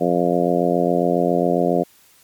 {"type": "harmonic tone", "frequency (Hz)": 87.31, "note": "F2", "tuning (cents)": 0, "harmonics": [2, 3, 4, 5, 6, 7, 8], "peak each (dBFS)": [-23, -23, -23, -23, -23, -23, -23], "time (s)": [0, 1.84], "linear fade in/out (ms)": 20, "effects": ["white hiss -53 dBFS RMS until 2.23 s", "MP3 96 kbps"]}